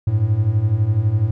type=beating tone pair; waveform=triangle; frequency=98.2 / 110.2 Hz; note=G2 / A2; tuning=+4 / +3 cents; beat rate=12 Hz; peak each=-18 / -14 dBFS; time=0.07-1.31 s; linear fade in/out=5 ms; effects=none